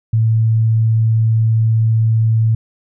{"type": "tone", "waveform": "sine", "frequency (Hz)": 111.9, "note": "A2", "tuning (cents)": 30, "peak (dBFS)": -10, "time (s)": [0.13, 2.55], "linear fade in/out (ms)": 5, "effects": []}